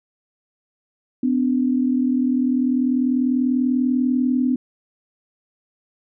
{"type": "tone pair together", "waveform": "sine", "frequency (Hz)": [252, 292.2], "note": ["B3", "D4"], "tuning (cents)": [35, -9], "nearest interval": "minor third", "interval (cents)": 256, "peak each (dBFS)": [-17, -23], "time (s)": [1.23, 4.56], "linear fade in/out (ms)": 5, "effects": []}